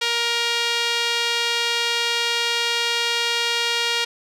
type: tone with band-pass filter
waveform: sawtooth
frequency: 470 Hz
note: A#4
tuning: 14 cents sharp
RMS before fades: -22 dBFS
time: 0.01-4.05 s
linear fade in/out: 10 ms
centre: 3400 Hz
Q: 1.5
effects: none